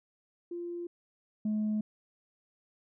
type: tone pair in turn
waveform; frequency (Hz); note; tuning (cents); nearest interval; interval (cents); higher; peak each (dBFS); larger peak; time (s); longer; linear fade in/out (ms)
sine; 346.4 / 213.5; F4 / G#3; -14 / +48; minor sixth; 838; first; -35 / -26; second; 0.51-0.87 / 1.45-1.81; neither; 5
effects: tanh soft clip ceiling -26 dBFS